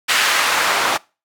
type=noise with band-pass filter sweep; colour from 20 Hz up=white; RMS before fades=-17 dBFS; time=0.08-0.98 s; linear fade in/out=20 ms; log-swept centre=1900 to 930 Hz; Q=0.97; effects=noise-tail reverb RT60 0.3 s tail -24 dB re dry